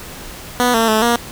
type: tone with pitch steps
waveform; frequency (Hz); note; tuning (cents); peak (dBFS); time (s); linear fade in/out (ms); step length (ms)
10% pulse; 246.1 / 226.5 / 217.7 / 236.7; B3 / A#3 / A3 / A#3; -6 / -50 / -18 / +27; -4; 0.6-1.16; 0; 140
effects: pink hiss -33 dBFS RMS until 1.31 s